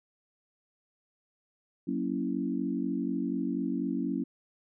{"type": "chord", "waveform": "sine", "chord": "F# dominant seventh", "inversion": "none", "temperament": "equal", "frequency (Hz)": [185, 233.1, 277.2, 329.6], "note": ["F#3", "A#3", "C#4", "E4"], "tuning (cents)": [0, 0, 0, 0], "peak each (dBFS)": [-35, -34, -32, -36], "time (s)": [1.87, 4.24], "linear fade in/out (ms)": 10, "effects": []}